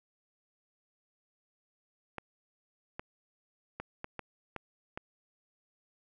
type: clicks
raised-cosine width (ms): 0.5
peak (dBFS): -23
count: 7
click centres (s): 2.183 / 2.995 / 3.8 / 4.044 / 4.193 / 4.563 / 4.975
effects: none